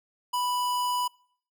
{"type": "tone", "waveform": "square", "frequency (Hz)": 987.8, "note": "B5", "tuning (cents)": 0, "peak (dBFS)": -26, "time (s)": [0.33, 1.08], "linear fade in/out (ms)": 10, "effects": ["noise-tail reverb RT60 0.6 s tail -25 dB re dry"]}